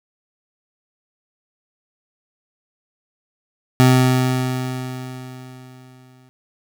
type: tone with exponential decay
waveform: 25% pulse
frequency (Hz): 128.2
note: C3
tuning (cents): -35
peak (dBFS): -5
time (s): 3.8-6.29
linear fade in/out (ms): 0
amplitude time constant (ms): 540
effects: none